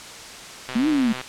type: click train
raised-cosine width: 0.3 ms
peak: -15 dBFS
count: 68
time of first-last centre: 0.69-1.213 s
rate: 128 Hz
type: linear two-way sweep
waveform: sine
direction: up then down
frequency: 214.6 to 316.9 to 214.6 Hz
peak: -17 dBFS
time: 0.75-1.13 s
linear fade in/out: 10 ms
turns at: 0.88 s
effects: white hiss -38 dBFS RMS until 1.28 s + low-pass 7000 Hz 12 dB/octave